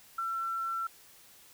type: tone with ADSR envelope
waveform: sine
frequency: 1348 Hz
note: E6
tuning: 38 cents sharp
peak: -29 dBFS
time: 0.18-0.87 s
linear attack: 7 ms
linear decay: 17 ms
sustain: -2 dB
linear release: 4 ms
effects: white hiss -57 dBFS RMS until 1.53 s